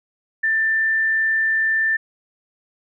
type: tone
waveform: sine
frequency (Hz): 1779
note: A6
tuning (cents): +19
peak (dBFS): -16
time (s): 0.43-1.97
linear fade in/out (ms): 10
effects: none